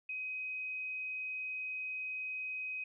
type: tone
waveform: sine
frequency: 2521 Hz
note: D#7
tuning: 22 cents sharp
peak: -37 dBFS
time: 0.09-2.84 s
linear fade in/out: 5 ms
effects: none